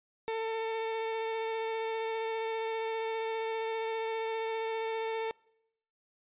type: tone with vibrato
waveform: 30% pulse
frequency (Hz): 447.6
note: A4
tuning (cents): +30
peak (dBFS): -29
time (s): 0.28-5.31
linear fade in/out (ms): 0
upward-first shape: triangle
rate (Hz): 15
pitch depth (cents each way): 13
effects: noise-tail reverb RT60 0.8 s tail -25 dB re dry + resampled to 8000 Hz